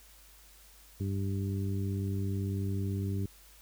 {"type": "harmonic tone", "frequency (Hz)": 98, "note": "G2", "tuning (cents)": 0, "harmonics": [1, 2, 3, 4], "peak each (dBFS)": [-31, -37, -41, -43], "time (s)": [1, 3.26], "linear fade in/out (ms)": 5, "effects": ["added 50 Hz sine -58 dBFS peak until 3.61 s", "white hiss -58 dBFS RMS until 3.61 s"]}